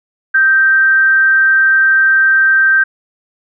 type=tone with amplitude modulation; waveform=sine; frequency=1568 Hz; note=G6; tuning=in tune; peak=-5 dBFS; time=0.34-2.84 s; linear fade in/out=10 ms; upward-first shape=sine; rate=287 Hz; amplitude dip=35%; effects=none